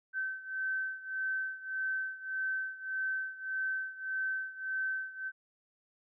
sine beating tone pair, 1539 / 1540.7 Hz, G6 / G6, -32 / -30 cents, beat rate 1.7 Hz, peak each -35 / -38 dBFS, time 0.13-5.32 s, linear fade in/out 50 ms, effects none

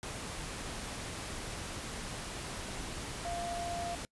sine tone in noise, 692 Hz, F5, 16 cents flat, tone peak -36 dBFS, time 3.25-3.95 s, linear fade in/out 0 ms, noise pink, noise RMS -41 dBFS, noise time 0.03-4.05 s, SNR +2 dB, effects noise-tail reverb RT60 0.1 s tail -26 dB re dry + resampled to 24000 Hz

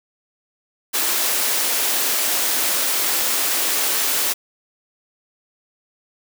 white high-pass noise, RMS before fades -20 dBFS, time 0.93-4.34 s, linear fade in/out 20 ms, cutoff 260 Hz, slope 24 dB/octave, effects none

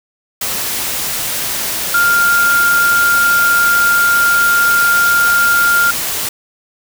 sine tone in noise, 1400 Hz, F6, 4 cents sharp, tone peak -9 dBFS, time 1.94-5.91 s, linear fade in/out 5 ms, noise white, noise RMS -19 dBFS, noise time 0.41-6.29 s, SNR +7 dB, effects none

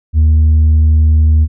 sine tone with tanh clipping, 77.78 Hz, D#2, in tune, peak -6 dBFS, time 0.13-1.48 s, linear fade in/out 50 ms, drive 2 dB, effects none

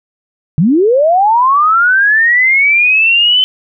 sine linear sweep, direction up, 138.59 to 3064 Hz, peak -6 dBFS, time 0.58-3.44 s, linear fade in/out 0 ms, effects none

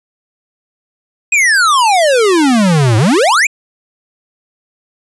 square exponential two-way sweep, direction down then up, 2551 to 104.8 to 2551 Hz, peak -8 dBFS, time 1.32-3.47 s, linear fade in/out 5 ms, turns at 2.97 s, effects resampled to 24000 Hz

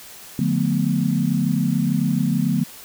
sine chord, B half-diminished seventh, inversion first, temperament equal with one note detuned, 146.83 / 178.18 / 220 / 246.9 Hz, D3 / F3 / A3 / B3, 0 / +35 / 0 / 0 cents, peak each -23 / -22 / -23 / -23 dBFS, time 0.39-2.64 s, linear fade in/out 2 ms, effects white hiss -41 dBFS RMS until 2.84 s

